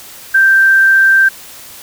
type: tone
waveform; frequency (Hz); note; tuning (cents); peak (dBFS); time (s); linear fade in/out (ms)
sine; 1569; G6; +1; -5; 0.34-1.29; 10
effects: white hiss -34 dBFS RMS until 1.82 s